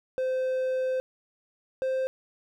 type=tone pair in turn; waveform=triangle; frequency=517 / 523.3 Hz; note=C5 / C5; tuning=-21 / 0 cents; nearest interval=unison; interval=21 cents; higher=second; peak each=-23 dBFS; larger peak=neither; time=0.18-1 / 1.82-2.07 s; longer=first; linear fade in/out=0 ms; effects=none